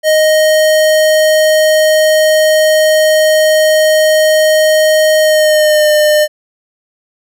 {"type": "tone with pitch glide", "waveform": "square", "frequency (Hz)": [622.3, 604.9], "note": ["D#5", "D#5"], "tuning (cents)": [0, -49], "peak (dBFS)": -7, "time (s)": [0.03, 6.28], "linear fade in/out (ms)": 50, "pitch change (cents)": -49, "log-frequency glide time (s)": [5.2, 5.91], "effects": []}